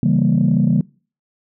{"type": "chord", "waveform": "sine", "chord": "C# diminished seventh", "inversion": "none", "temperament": "equal", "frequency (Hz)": [138.59, 164.81, 196, 233.1], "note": ["C#3", "E3", "G3", "Bb3"], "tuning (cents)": [0, 0, 0, 0], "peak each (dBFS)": -17, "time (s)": [0.03, 0.81], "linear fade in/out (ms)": 2, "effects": ["noise-tail reverb RT60 0.4 s tail -24 dB re dry", "tanh soft clip ceiling -6 dBFS"]}